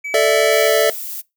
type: tone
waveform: triangle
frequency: 2288 Hz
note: D7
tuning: 46 cents flat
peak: -22 dBFS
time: 0.04-0.68 s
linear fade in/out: 10 ms
type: chord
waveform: square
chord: A suspended fourth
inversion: none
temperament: equal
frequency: 440 / 587.3 / 659.3 Hz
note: A4 / D5 / E5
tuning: 0 / 0 / 0 cents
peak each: -17 dBFS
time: 0.14-0.9 s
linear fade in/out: 2 ms
type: noise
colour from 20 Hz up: violet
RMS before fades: -28 dBFS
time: 0.51-1.22 s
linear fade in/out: 20 ms
effects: noise-tail reverb RT60 0.2 s tail -22 dB re dry